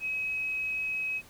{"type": "tone", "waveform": "sine", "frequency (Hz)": 2549, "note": "D#7", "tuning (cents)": 41, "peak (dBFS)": -29, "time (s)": [0, 1.22], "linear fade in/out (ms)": 50, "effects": ["pink hiss -54 dBFS RMS until 1.29 s"]}